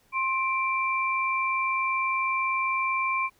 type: tone pair together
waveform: sine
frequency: 1055.8 / 2349 Hz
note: C6 / D7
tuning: +15 / 0 cents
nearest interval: octave + major second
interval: 1385 cents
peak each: -26 / -27 dBFS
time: 0.12-3.3 s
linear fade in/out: 50 ms
effects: pink hiss -64 dBFS RMS until 3.39 s